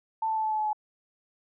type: tone with pitch steps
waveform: sine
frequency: 887 / 880.9 / 874.8 / 868.7 / 862.7 / 856.8 / 850.9 Hz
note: A5 / A5 / A5 / A5 / A5 / A5 / G#5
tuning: +14 / +2 / -10 / -22 / -34 / -46 / +42 cents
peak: -25 dBFS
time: 0.22-0.731 s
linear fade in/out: 5 ms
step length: 73 ms
effects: none